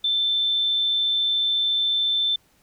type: tone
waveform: sine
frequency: 3543 Hz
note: A7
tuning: 11 cents sharp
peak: -19 dBFS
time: 0.04-2.36 s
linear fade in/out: 5 ms
effects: pink hiss -61 dBFS RMS until 2.62 s